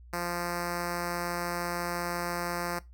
5% pulse tone with notch filter, 174.1 Hz, F3, 5 cents flat, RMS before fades -33 dBFS, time 0.13-2.79 s, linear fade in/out 2 ms, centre 3100 Hz, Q 1.2, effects noise-tail reverb RT60 0.2 s tail -19 dB re dry + added 60 Hz sine -48 dBFS peak until 2.93 s

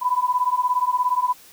sine beating tone pair, 987.8 / 1004.8 Hz, B5 / B5, 0 / +30 cents, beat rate 17 Hz, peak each -21 dBFS, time 0.01-1.34 s, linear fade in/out 20 ms, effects white hiss -48 dBFS RMS until 1.52 s

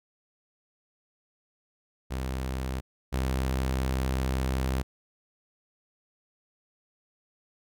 sawtooth tone pair in turn, 65 / 65.24 Hz, C2 / C2, -11 / -4 cents, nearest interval unison, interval 7 cents, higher second, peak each -26 / -22 dBFS, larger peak second, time 2.1-2.81 / 3.12-4.83 s, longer second, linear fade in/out 20 ms, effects none

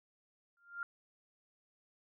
sine tone with exponential growth, 1396.9 Hz, F6, in tune, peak -34 dBFS, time 0.57-0.83 s, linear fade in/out 1 ms, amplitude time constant 55 ms, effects none

